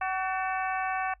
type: harmonic tone with a mistuned harmonic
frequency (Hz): 377.5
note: F#4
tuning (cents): +35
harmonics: 2 / 3 / 4 / 5 / 6 / 7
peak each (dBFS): -30 / -34 / -36 / -38 / -40 / -41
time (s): 0.01-1.14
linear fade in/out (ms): 5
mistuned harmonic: 5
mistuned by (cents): -86
effects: noise-tail reverb RT60 0.1 s tail -22 dB re dry + added 50 Hz sine -56 dBFS peak until 1.2 s